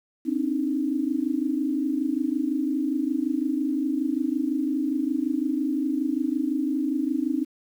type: tone cluster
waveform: sine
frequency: 260.8 / 287.3 / 312.8 Hz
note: C4 / D4 / D#4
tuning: -5 / -38 / +9 cents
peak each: -27 dBFS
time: 0.25-7.45 s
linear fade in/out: 20 ms
effects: 9-bit